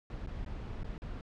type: noise with dropouts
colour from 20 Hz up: brown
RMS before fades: -40 dBFS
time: 0.1-1.21 s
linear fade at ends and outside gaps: 1 ms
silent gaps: 0.263-0.272 / 0.448-0.461 / 0.833-0.844 / 0.98-1.019 s
effects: low-pass 4000 Hz 12 dB/octave